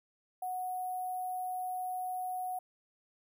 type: tone with sample-and-hold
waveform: sine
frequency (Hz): 737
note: F#5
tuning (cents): -7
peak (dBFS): -34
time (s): 0.42-2.59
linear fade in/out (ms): 5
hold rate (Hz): 11025
effects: none